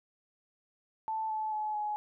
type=tone with pitch steps; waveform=sine; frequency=880 / 866.9 / 854 / 841.2 Hz; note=A5 / A5 / G#5 / G#5; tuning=0 / -26 / +48 / +22 cents; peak=-31 dBFS; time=1.08-1.96 s; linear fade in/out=0 ms; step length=220 ms; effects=none